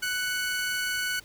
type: tone pair together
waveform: sawtooth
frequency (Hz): 1486.4 / 2217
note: F#6 / C#7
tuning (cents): +7 / 0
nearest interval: perfect fifth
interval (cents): 693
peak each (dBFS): -24 / -33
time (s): 0.02-1.2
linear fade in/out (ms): 10
effects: pink hiss -53 dBFS RMS until 1.24 s